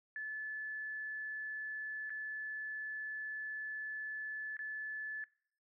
sine tone with dropouts, 1732 Hz, A6, 28 cents flat, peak -39 dBFS, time 0.16-5.24 s, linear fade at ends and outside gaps 1 ms, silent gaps 2.096-2.103 / 4.568-4.591 s, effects noise-tail reverb RT60 0.6 s tail -21 dB re dry

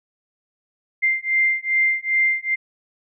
sine beating tone pair, 2093 / 2095.5 Hz, C7 / C7, 0 / +2 cents, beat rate 2.5 Hz, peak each -20 dBFS, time 1.02-2.56 s, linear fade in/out 20 ms, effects none

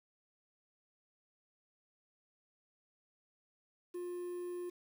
triangle tone with quantisation, 354.2 Hz, F4, 24 cents sharp, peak -37 dBFS, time 3.94-4.7 s, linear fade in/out 10 ms, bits 10, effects none

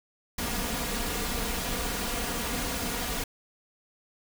pink noise with comb filter, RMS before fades -31 dBFS, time 0.38-3.24 s, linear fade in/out 5 ms, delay 4.2 ms, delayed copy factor +0.6, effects none

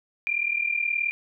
sine tone pair together, 2370 / 2409 Hz, D7 / D7, +15 / +43 cents, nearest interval unison, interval 28 cents, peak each -26 dBFS, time 0.27-1.11 s, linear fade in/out 0 ms, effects none

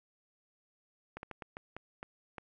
slowing click train, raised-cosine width 0.5 ms, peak -27 dBFS, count 8, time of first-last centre 1.17-2.382 s, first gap 61 ms, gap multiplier 1.34, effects none

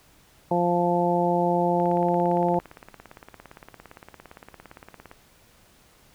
harmonic tone, 174.61 Hz, F3, in tune, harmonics 1 / 2 / 3 / 4 / 5, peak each -26 / -26 / -26 / -26 / -26 dBFS, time 0.51-2.59 s, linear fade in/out 2 ms
click train, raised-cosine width 0.5 ms, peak -27 dBFS, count 59, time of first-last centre 1.8-5.114 s, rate 17.5 Hz
effects pink hiss -57 dBFS RMS until 6.14 s

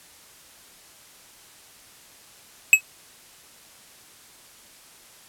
square tone with exponential decay, 2570 Hz, E7, 45 cents flat, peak -5 dBFS, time 2.73-2.81 s, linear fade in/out 1 ms, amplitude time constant 16 ms, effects white hiss -50 dBFS RMS until 5.28 s + low-pass 12000 Hz 12 dB/octave

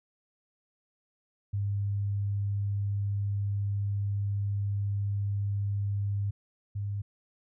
sine tone pair in turn, 100.8 / 101.3 Hz, G2 / G#2, +49 / -43 cents, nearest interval unison, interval 8 cents, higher second, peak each -27 / -30 dBFS, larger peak first, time 1.53-6.31 / 6.75-7.02 s, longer first, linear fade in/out 10 ms, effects none

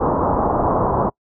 white low-pass noise, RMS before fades -18 dBFS, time 0-1.1 s, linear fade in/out 20 ms, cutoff 1100 Hz, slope 48 dB/octave, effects noise-tail reverb RT60 0.1 s tail -26 dB re dry

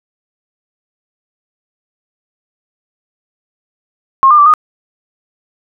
sine tone with pitch steps, 1074 / 1201 / 1166 / 1233 Hz, C6 / D6 / D6 / D#6, +45 / +38 / -13 / -16 cents, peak -3 dBFS, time 4.23-4.538 s, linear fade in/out 0 ms, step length 77 ms, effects none

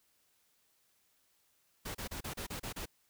pink noise bursts, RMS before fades -41 dBFS, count 8, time 1.85-2.858 s, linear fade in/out 10 ms, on 98 ms, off 32 ms, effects white hiss -73 dBFS RMS until 3.09 s

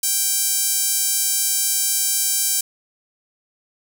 sawtooth tone with high-pass filter, 784 Hz, G5, in tune, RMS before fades -20 dBFS, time 0.03-2.61 s, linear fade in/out 5 ms, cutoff 7700 Hz, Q 1.2, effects none

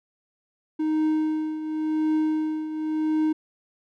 triangle tone with tremolo, 311.1 Hz, D#4, in tune, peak -17 dBFS, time 0.79-3.33 s, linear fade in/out 10 ms, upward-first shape triangle, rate 0.92 Hz, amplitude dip 70%, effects none

